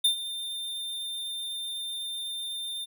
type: tone with ADSR envelope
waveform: square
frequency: 3604 Hz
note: A7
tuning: 41 cents sharp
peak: -19 dBFS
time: 0.04-2.86 s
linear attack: 9 ms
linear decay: 100 ms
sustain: -14 dB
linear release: 27 ms
effects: none